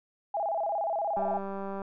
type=tone with vibrato; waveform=sine; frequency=734 Hz; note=F#5; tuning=14 cents flat; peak=-27 dBFS; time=0.34-1.38 s; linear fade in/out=5 ms; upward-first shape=square; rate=17 Hz; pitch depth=180 cents each way
type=click train; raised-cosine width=1 ms; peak=-24 dBFS; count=128; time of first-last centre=1.17-1.818 s; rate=196 Hz
effects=none